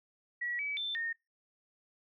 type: tone with pitch steps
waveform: sine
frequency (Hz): 1928 / 2288 / 3546 / 1839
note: B6 / D7 / A7 / A#6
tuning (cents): -42 / -46 / +13 / -24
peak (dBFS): -33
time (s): 0.41-1.13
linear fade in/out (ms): 10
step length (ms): 180
effects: noise-tail reverb RT60 0.2 s tail -22 dB re dry